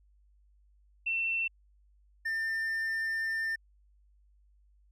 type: tone pair in turn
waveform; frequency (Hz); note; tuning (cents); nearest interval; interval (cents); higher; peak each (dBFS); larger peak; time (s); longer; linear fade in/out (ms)
sine / triangle; 2693 / 1797.4; E7 / A6; +36 / +36; perfect fifth; 700; first; -28; neither; 1.06-1.48 / 2.25-3.56; second; 10
effects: added 50 Hz sine -61 dBFS peak until 4.91 s